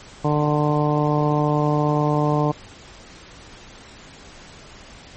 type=harmonic tone; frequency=149 Hz; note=D3; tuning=25 cents sharp; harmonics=1 / 2 / 3 / 4 / 5 / 6 / 7; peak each=-20 / -23 / -25 / -26 / -27 / -28 / -28 dBFS; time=0.24-2.52 s; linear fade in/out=10 ms; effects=pink hiss -43 dBFS RMS until 5.16 s + MP3 32 kbps